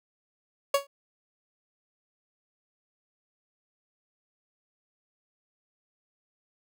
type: tone with exponential decay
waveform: 30% pulse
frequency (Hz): 559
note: C#5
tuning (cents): +14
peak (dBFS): -15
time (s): 0.74-0.87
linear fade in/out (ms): 5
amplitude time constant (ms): 27
effects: none